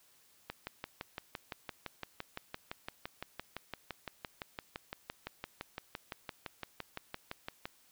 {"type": "click train", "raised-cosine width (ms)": 0.3, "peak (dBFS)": -23, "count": 43, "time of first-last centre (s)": [0.5, 7.655], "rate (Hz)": 5.87, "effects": ["white hiss -66 dBFS RMS until 7.91 s"]}